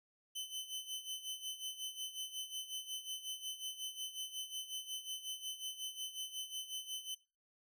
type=tone with tremolo; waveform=sawtooth; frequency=3043 Hz; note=F#7; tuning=48 cents sharp; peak=-36 dBFS; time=0.35-7.15 s; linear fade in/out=10 ms; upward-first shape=sine; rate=5.5 Hz; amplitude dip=75%; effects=noise-tail reverb RT60 0.3 s tail -19 dB re dry